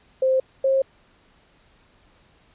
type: tone pair in turn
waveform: sine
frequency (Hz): 523.3 / 535.8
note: C5 / C5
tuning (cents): 0 / +41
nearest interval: unison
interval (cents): 41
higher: second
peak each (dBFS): -16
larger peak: neither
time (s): 0.22-0.4 / 0.64-0.82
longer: neither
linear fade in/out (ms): 5
effects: pink hiss -58 dBFS RMS until 2.54 s + resampled to 8000 Hz